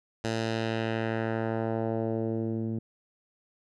10% pulse tone with low-pass filter sweep, 112.5 Hz, A2, 39 cents sharp, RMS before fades -30 dBFS, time 0.24-2.79 s, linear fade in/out 5 ms, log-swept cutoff 6500 to 230 Hz, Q 1.2, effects none

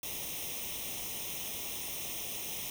white noise with comb filter, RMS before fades -39 dBFS, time 0.03-2.7 s, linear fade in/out 2 ms, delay 0.33 ms, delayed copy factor +0.8, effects none

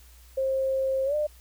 sine tone with pitch glide, 532 to 600.6 Hz, C5 to D5, +29 to +39 cents, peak -23 dBFS, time 0.37-1.27 s, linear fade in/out 10 ms, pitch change +210 cents, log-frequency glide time 1.05-1.15 s, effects added 60 Hz sine -50 dBFS peak until 1.4 s + white hiss -57 dBFS RMS until 1.4 s

